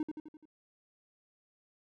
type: tone with echo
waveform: triangle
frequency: 307.5 Hz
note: D#4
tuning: 20 cents flat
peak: -28 dBFS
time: 0-0.03 s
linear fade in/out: 2 ms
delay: 85 ms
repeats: 5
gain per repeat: -5 dB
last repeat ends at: 0.455 s
effects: none